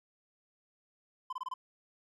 triangle tone bursts, 1023 Hz, C6, 39 cents flat, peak -33 dBFS, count 5, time 1.3-1.54 s, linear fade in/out 5 ms, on 28 ms, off 25 ms, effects none

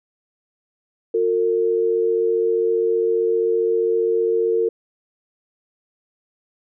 sine tone pair together, 358.8 / 454 Hz, F4 / A#4, +47 / -46 cents, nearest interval major third, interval 407 cents, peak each -22 / -17 dBFS, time 1.14-4.69 s, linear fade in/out 5 ms, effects none

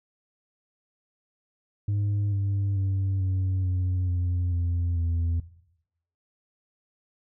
sine tone with pitch steps, 102.1 / 99.31 / 96.59 / 93.95 / 91.38 / 88.88 / 86.45 / 84.09 Hz, G#2 / G2 / G2 / F#2 / F#2 / F2 / F2 / E2, -29 / +23 / -25 / +27 / -21 / +31 / -17 / +35 cents, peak -20 dBFS, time 1.88-5.4 s, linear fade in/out 5 ms, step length 440 ms, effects noise-tail reverb RT60 0.8 s tail -19 dB re dry + tanh soft clip ceiling -22 dBFS

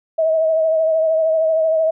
sine tone with vibrato, 640 Hz, D#5, 49 cents sharp, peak -13 dBFS, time 0.18-1.91 s, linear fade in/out 10 ms, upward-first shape triangle, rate 13 Hz, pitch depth 40 cents each way, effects none

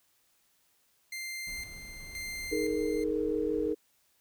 sawtooth tone with tremolo, 2093 Hz, C7, in tune, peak -33 dBFS, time 1.12-3.04 s, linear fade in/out 5 ms, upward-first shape square, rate 0.97 Hz, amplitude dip 60%
brown noise, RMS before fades -48 dBFS, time 1.47-3.73 s, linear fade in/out 2 ms
sine chord, D# suspended fourth, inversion none, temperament equal with one note detuned, 311.1 / 420.6 / 466.2 Hz, D#4 / G#4 / A#4, 0 / +22 / 0 cents, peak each -32 dBFS, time 2.51-3.75 s, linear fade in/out 20 ms
effects white hiss -70 dBFS RMS until 4.2 s

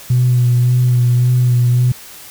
sine tone with vibrato, 123.47 Hz, B2, in tune, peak -8 dBFS, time 0.1-1.92 s, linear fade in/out 5 ms, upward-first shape sine, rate 1.8 Hz, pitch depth 22 cents each way, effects tanh soft clip ceiling -5 dBFS + white hiss -36 dBFS RMS until 2.3 s

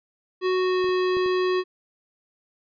square tone with pitch glide, 370 to 367.7 Hz, F#4 to F#4, 0 to -11 cents, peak -21 dBFS, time 0.41-1.64 s, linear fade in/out 50 ms, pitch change -11 cents, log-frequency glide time 0.55-0.83 s
clicks, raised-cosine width 2 ms, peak -27 / -33 / -24 / -28 dBFS, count 4, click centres 0.843 / 0.89 / 1.169 / 1.261 s
effects resampled to 11025 Hz

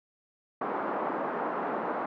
white band-pass noise, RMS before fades -32 dBFS, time 0.61-2.06 s, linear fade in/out 5 ms, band 220 to 1200 Hz, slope 24 dB/octave, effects none

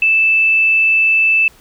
sine tone, 2637 Hz, E7, in tune, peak -9 dBFS, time 0.02-1.48 s, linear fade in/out 2 ms, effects pink hiss -47 dBFS RMS until 1.6 s

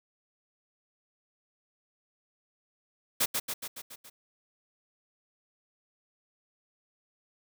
white noise with echo, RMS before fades -26 dBFS, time 3.2-3.26 s, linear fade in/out 10 ms, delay 140 ms, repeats 6, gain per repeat -4 dB, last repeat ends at 4.1 s, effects none

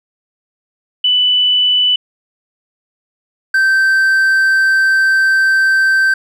sine / triangle tone pair in turn, 2984 / 1556.3 Hz, F#7 / G6, +14 / -13 cents, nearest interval major seventh, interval 1127 cents, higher first, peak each -9 / -7 dBFS, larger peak second, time 1.04-1.96 / 3.54-6.14 s, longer second, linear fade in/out 5 ms, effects none

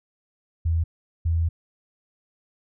sine tone pair in turn, 82.3 / 82.71 Hz, E2 / E2, -2 / +6 cents, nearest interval unison, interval 8 cents, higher second, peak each -19 dBFS, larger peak neither, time 0.65-0.84 / 1.25-1.49 s, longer second, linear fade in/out 10 ms, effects none

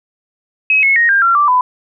sine tone with pitch steps, 2553 / 2184 / 1868.9 / 1599 / 1368.1 / 1170.6 / 1001.5 Hz, D#7 / C#7 / A#6 / G6 / F6 / D6 / B5, +44 / -26 / +4 / +34 / -36 / -6 / +24 cents, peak -8 dBFS, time 0.7-1.61 s, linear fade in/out 2 ms, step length 130 ms, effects none

